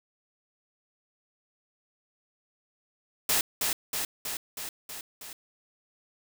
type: noise with echo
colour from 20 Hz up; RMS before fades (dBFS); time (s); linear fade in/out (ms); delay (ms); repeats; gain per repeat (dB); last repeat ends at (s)
white; -25; 3.29-3.41; 2; 320; 6; -3; 5.33
effects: none